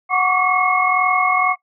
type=tone cluster; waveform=sine; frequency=737 / 1112 / 1154 / 2172 Hz; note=F#5 / C#6 / D6 / C#7; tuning=-7 / +5 / -31 / -36 cents; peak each=-19 dBFS; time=0.09-1.56 s; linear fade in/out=50 ms; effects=noise-tail reverb RT60 0.1 s tail -20 dB re dry